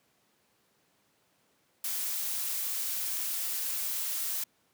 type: noise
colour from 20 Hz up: blue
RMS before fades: -33 dBFS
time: 1.84-4.44 s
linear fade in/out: 5 ms
effects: pink hiss -70 dBFS RMS until 4.73 s + high-pass 150 Hz 12 dB/octave